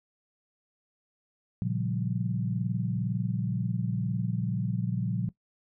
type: chord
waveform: sine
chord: G half-diminished seventh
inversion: first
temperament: equal with one note detuned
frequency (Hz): 116.54 / 138.59 / 175.83 / 196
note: Bb2 / Db3 / F3 / G3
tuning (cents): 0 / 0 / +12 / 0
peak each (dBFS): -31 / -34 / -31 / -36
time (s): 1.62-5.29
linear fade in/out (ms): 0
effects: noise-tail reverb RT60 0.1 s tail -17 dB re dry